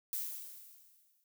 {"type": "noise with exponential decay", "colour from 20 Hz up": "violet", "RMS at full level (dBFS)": -36, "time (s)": [0.13, 1.24], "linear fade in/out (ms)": 1, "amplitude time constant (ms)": 240, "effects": []}